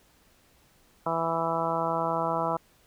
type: harmonic tone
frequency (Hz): 165.2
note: E3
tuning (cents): +4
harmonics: 1 / 2 / 3 / 4 / 5 / 6 / 7 / 8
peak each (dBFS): -36 / -37 / -34 / -31 / -33 / -31 / -36 / -34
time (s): 1.06-2.57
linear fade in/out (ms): 5
effects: pink hiss -62 dBFS RMS until 2.86 s